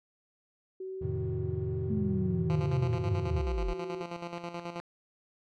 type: tone with vibrato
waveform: sine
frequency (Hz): 375.7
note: F#4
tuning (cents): +26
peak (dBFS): -36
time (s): 0.8-4.03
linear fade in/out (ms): 5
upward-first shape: sine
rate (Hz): 1.2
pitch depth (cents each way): 19
type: chord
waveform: triangle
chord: F dominant seventh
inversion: none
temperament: equal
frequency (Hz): 87.31 / 110 / 130.81 / 155.56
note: F2 / A2 / C3 / Eb3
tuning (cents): 0 / 0 / 0 / 0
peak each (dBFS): -34 / -34 / -36 / -36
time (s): 1.01-3.42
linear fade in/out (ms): 10
type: linear sweep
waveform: sine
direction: down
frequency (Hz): 219.4 to 38.89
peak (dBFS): -29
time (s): 1.89-3.74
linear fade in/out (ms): 20
type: tone with tremolo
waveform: 10% pulse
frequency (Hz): 172.2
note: F3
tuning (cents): -24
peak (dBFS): -27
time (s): 2.5-4.8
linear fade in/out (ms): 0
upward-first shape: square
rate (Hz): 9.3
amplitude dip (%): 60
effects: low-pass 4000 Hz 12 dB/octave